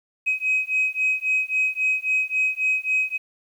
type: beating tone pair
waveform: sine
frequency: 2530 / 2533.7 Hz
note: D#7 / D#7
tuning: +28 / +31 cents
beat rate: 3.7 Hz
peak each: -22 dBFS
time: 0.26-3.18 s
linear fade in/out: 20 ms
effects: tanh soft clip ceiling -14 dBFS + 9-bit